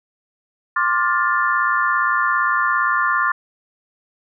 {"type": "chord", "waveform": "sine", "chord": "D minor seventh", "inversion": "third", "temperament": "just", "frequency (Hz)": [1057.2, 1174.7, 1409.6, 1762], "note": ["C6", "D6", "F6", "A6"], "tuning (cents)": [18, 0, 16, 2], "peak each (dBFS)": -21, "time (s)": [0.76, 3.32], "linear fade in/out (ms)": 5, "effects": []}